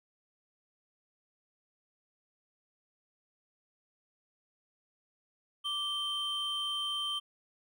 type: tone pair together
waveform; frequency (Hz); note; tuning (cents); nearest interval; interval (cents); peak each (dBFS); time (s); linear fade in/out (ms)
triangle; 1170 / 3124; D6 / G7; -7 / -7; octave + perfect fourth; 1700; -39 / -31; 5.64-7.2; 20
effects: none